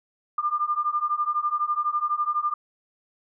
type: beating tone pair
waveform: sine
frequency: 1195 / 1207 Hz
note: D6 / D6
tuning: +30 / +47 cents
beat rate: 12 Hz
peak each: -26 / -25 dBFS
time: 0.38-2.54 s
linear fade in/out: 5 ms
effects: none